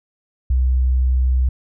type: tone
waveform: sine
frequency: 63.7 Hz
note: C2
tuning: 46 cents flat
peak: -13 dBFS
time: 0.5-1.49 s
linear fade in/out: 5 ms
effects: none